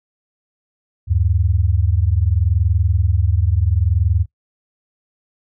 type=tone pair together; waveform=sine; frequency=77.31 / 98 Hz; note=D#2 / G2; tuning=-11 / 0 cents; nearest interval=major third; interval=411 cents; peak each=-16 dBFS; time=1.07-4.26 s; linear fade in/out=50 ms; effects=noise-tail reverb RT60 0.1 s tail -20 dB re dry